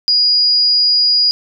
sine tone, 4889 Hz, D#8, 31 cents flat, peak -9 dBFS, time 0.08-1.31 s, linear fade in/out 0 ms, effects none

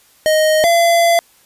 square tone pair in turn, 622.3 / 680.5 Hz, D#5 / F5, 0 / -45 cents, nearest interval major second, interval 155 cents, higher second, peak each -11 / -10 dBFS, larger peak second, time 0.26-0.64 / 0.64-1.19 s, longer second, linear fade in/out 0 ms, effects white hiss -51 dBFS RMS until 1.45 s + resampled to 32000 Hz

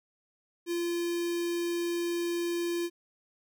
square tone with notch filter, 343.9 Hz, F4, 27 cents flat, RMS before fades -31 dBFS, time 0.66-2.9 s, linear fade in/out 50 ms, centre 1200 Hz, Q 1.1, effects none

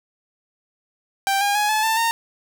sawtooth tone with pitch steps, 785 / 809.9 / 835.5 / 862 / 889.3 / 917.5 Hz, G5 / G#5 / G#5 / A5 / A5 / A#5, +2 / -44 / +10 / -36 / +18 / -28 cents, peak -14 dBFS, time 1.27-2.11 s, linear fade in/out 0 ms, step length 140 ms, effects none

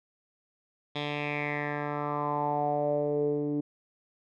10% pulse tone with low-pass filter sweep, 146.83 Hz, D3, in tune, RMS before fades -30 dBFS, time 0.95-3.61 s, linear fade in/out 10 ms, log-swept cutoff 3400 to 320 Hz, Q 5, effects none

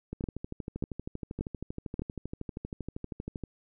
two click trains, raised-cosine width 3 ms, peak -18 / -23 dBFS, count 4 / 43, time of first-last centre 0.24-1.994 / 0.13-3.437 s, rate 1.71 / 12.7 Hz, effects none

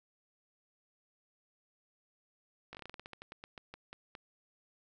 slowing click train, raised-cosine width 0.3 ms, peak -30 dBFS, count 18, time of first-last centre 2.73-4.152 s, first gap 18 ms, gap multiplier 1.17, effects none

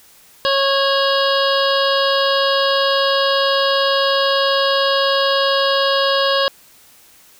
harmonic tone with a mistuned harmonic, 549 Hz, C#5, 17 cents flat, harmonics 1 / 2 / 3 / 5 / 6 / 7 / 8 / 9, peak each -17 / -20 / -22 / -24 / -25 / -25 / -26 / -27 dBFS, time 0.45-6.48 s, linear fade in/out 0 ms, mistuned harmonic 5, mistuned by +71 cents, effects white hiss -48 dBFS RMS until 7.39 s

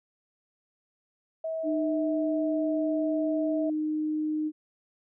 sine tone with pitch glide, 645 to 640.9 Hz, E5 to E5, -38 to -49 cents, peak -29 dBFS, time 1.44-3.7 s, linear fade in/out 5 ms, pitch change -11 cents, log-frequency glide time 2.07-2.7 s
sine tone, 307.3 Hz, D#4, 21 cents flat, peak -26 dBFS, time 1.63-4.52 s, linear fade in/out 50 ms
effects none

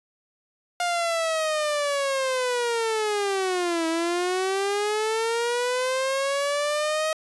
sawtooth linear two-way sweep, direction down then up, 709 to 323.5 to 633 Hz, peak -19 dBFS, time 0.8-7.13 s, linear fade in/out 2 ms, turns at 3.87 s, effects resampled to 24000 Hz

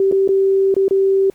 sine tone with dropouts, 387.9 Hz, G4, 18 cents flat, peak -11 dBFS, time 0-1.3 s, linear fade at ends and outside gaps 2 ms, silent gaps 0.114-0.123 / 0.277-0.289 / 0.742-0.765 / 0.882-0.909 s, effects pink hiss -54 dBFS RMS until 1.34 s

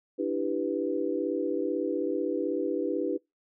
sine chord, E minor seventh, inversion third, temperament equal, 293.7 / 329.6 / 392 / 493.9 Hz, D4 / E4 / G4 / B4, 0 / 0 / 0 / 0 cents, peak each -32 dBFS, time 0.18-3.18 s, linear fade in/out 20 ms, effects noise-tail reverb RT60 0.2 s tail -26 dB re dry

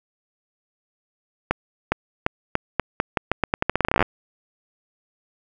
accelerating click train, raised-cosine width 0.5 ms, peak -3 dBFS, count 24, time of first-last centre 1.51-4.026 s, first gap 410 ms, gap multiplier 0.84, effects none

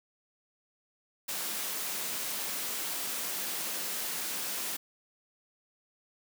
white high-pass noise, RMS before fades -35 dBFS, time 1.28-4.77 s, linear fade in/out 10 ms, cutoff 150 Hz, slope 48 dB/octave, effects none

